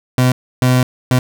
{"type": "tone bursts at uneven times", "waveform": "30% pulse", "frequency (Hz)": 126.7, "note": "B2", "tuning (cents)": 45, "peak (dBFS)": -7, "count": 3, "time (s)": [[0.18, 0.32], [0.62, 0.83], [1.11, 1.19]], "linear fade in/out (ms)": 2, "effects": []}